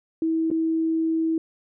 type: tone with dropouts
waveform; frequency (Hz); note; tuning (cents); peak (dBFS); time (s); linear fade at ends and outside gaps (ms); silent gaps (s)
sine; 323.8; E4; -31; -20; 0.22-1.38; 2; 0.503-0.513
effects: none